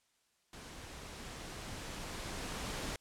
pink noise with level ramp, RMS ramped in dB -50 to -39 dBFS, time 0.53-2.96 s, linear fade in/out 2 ms, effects white hiss -75 dBFS RMS until 3 s + low-pass 9000 Hz 12 dB/octave

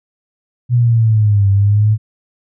sine linear two-way sweep, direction down then up, 123.47 to 98 to 109.2 Hz, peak -8 dBFS, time 0.69-1.98 s, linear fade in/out 50 ms, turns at 1.5 s, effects none

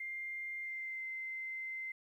sine tone with pitch glide, 2100 to 2075 Hz, C7 to C7, +6 to -15 cents, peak -39 dBFS, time 0-1.92 s, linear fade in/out 5 ms, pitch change -21 cents, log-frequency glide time 0.62-1.04 s, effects 12-bit

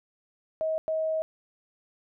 sine tone bursts at uneven times, 635 Hz, D#5, 35 cents sharp, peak -25 dBFS, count 2, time 0.61-0.78 / 0.88-1.22 s, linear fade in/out 0 ms, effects none

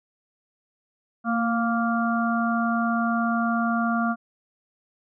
harmonic tone with a mistuned harmonic, 233.1 Hz, A#3, in tune, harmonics 1 / 3 / 5 / 6, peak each -23 / -28 / -29 / -29 dBFS, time 1.24-4.16 s, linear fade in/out 50 ms, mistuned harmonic 1, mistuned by -29 cents, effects none

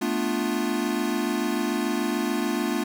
square chord, B half-diminished seventh, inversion third, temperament equal, 220 / 246.9 / 293.7 / 349.2 Hz, A3 / B3 / D4 / F4, 0 / 0 / 0 / 0 cents, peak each -30 dBFS, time 0.01-2.84 s, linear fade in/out 10 ms, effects none

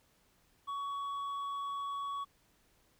sine tone with hard clipping, 1123 Hz, C#6, 22 cents sharp, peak -37 dBFS, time 0.67-2.25 s, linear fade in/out 20 ms, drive 4 dB, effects pink hiss -70 dBFS RMS until 2.99 s

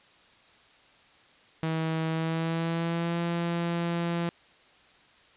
sawtooth tone with pitch glide, 160.9 to 170.47 Hz, E3 to F3, -42 to -42 cents, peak -23 dBFS, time 1.63-4.29 s, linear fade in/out 0 ms, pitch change +100 cents, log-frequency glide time 2.08-3.2 s, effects white hiss -58 dBFS RMS until 5.36 s + resampled to 8000 Hz

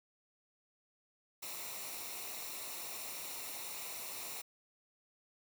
white noise with comb filter, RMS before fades -44 dBFS, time 1.42-4.42 s, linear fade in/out 10 ms, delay 0.62 ms, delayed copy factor -0.6, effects none

